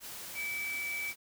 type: tone in noise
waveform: sine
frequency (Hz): 2303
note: D7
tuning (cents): -34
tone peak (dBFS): -34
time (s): 0.34-1.14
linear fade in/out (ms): 50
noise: white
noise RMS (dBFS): -44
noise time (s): 0-1.16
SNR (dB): +7
effects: none